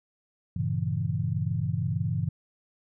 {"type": "chord", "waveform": "sine", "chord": "G diminished seventh", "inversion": "none", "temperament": "equal", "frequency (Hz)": [98, 116.54, 138.59, 164.81], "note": ["G2", "Bb2", "Db3", "Fb3"], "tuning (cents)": [0, 0, 0, 0], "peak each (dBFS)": -31, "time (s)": [0.56, 2.29], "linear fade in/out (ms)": 5, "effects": []}